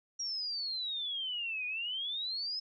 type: exponential two-way sweep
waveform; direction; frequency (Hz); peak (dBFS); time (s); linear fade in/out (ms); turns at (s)
sine; down then up; 5700 to 2445 to 5200; -34; 0.19-2.6; 10; 1.66
effects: none